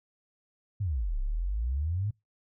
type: exponential two-way sweep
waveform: sine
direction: down then up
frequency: 110 to 32 to 110 Hz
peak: -27 dBFS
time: 0.8-2.11 s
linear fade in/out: 10 ms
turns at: 1.19 s
effects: noise-tail reverb RT60 0.2 s tail -25 dB re dry